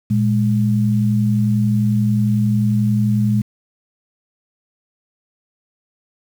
sine tone pair together, 116.46 / 207.7 Hz, A#2 / G#3, -1 / 0 cents, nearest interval minor seventh, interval 1001 cents, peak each -16 dBFS, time 0.1-3.42 s, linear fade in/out 10 ms, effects 7-bit

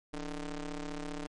sawtooth ring-modulated tone, 152.5 Hz, D#3, 34 cents flat, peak -30 dBFS, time 0.13-1.27 s, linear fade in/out 10 ms, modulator 135 Hz, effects low-pass 9000 Hz 12 dB/octave + MP3 48 kbps

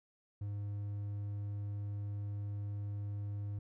triangle tone, 102.1 Hz, G#2, 29 cents flat, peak -35 dBFS, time 0.41-3.59 s, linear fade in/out 5 ms, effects none

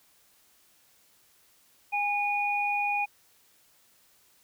sine tone pair together, 819.3 / 2455 Hz, G#5 / D#7, -24 / -24 cents, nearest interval octave + perfect fifth, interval 1900 cents, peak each -28 dBFS, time 1.92-3.06 s, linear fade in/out 20 ms, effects white hiss -63 dBFS RMS until 4.43 s

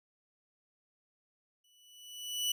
sawtooth tone with exponential growth, 2960 Hz, F#7, in tune, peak -25 dBFS, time 1.64-2.52 s, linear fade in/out 5 ms, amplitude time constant 190 ms, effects none

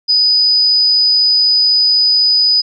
sine tone, 4978 Hz, D#8, in tune, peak -8 dBFS, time 0.08-2.62 s, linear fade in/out 20 ms, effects none

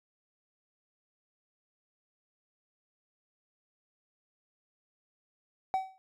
triangle tone with exponential decay, 761 Hz, F#5, 48 cents sharp, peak -21 dBFS, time 5.74-5.98 s, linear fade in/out 0 ms, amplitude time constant 51 ms, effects tanh soft clip ceiling -18 dBFS

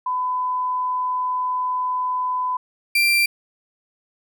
sine / 35% pulse tone pair in turn, 1005 / 2363 Hz, B5 / D7, +30 / +10 cents, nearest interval octave + minor third, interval 1480 cents, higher second, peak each -20 / -13 dBFS, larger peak second, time 0.06-2.57 / 2.95-3.26 s, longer first, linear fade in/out 5 ms, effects none

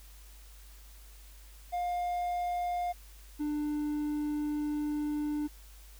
triangle tone pair in turn, 708 / 297.7 Hz, F5 / D4, +23 / +24 cents, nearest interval octave + minor third, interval 1499 cents, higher first, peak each -28 dBFS, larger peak neither, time 1.72-2.93 / 3.39-5.48 s, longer second, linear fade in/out 20 ms, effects added 50 Hz sine -50 dBFS peak until 5.99 s + white hiss -58 dBFS RMS until 5.99 s

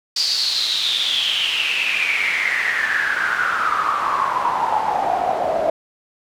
pink noise with band-pass filter sweep, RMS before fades -20 dBFS, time 0.16-5.7 s, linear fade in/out 5 ms, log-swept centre 4800 to 620 Hz, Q 9, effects none

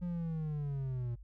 triangle linear sweep, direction down, 178.6 to 116.54 Hz, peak -32 dBFS, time 0.01-1.16 s, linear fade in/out 20 ms, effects added 50 Hz sine -49 dBFS peak until 1.23 s

